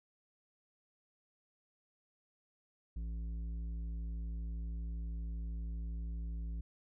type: tone with tanh clipping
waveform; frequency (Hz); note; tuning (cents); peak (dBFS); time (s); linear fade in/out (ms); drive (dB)
sine; 56.3; A1; +40; -39; 2.96-6.61; 5; 9
effects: none